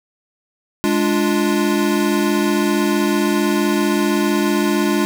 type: chord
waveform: square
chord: D diminished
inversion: second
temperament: equal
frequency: 207.7 / 293.7 / 349.2 Hz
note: Ab3 / D4 / F4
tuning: 0 / 0 / 0 cents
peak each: -20 dBFS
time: 0.84-5.05 s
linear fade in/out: 0 ms
effects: none